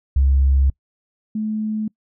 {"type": "tone pair in turn", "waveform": "sine", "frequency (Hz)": [67.9, 215.6], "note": ["C#2", "A3"], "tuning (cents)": [-35, -35], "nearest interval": "octave + minor sixth", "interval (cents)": 2000, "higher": "second", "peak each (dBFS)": [-11, -20], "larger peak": "first", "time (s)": [[0.16, 0.7], [1.35, 1.88]], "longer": "first", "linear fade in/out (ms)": 5, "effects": ["noise-tail reverb RT60 0.1 s tail -25 dB re dry", "tanh soft clip ceiling -8 dBFS"]}